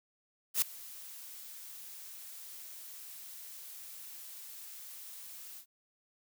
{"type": "noise with ADSR envelope", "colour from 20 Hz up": "blue", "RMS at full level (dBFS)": -26, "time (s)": [0.54, 5.66], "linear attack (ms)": 79, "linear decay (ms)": 5, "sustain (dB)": -22, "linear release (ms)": 84, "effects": []}